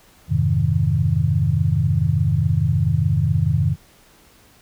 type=chord; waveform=sine; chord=F minor seventh; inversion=none; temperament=equal; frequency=87.31 / 103.83 / 130.81 / 155.56 Hz; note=F2 / Ab2 / C3 / Eb3; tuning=0 / 0 / 0 / 0 cents; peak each=-22 / -21 / -21 / -20 dBFS; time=0.28-3.76 s; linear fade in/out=50 ms; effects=pink hiss -52 dBFS RMS until 4.61 s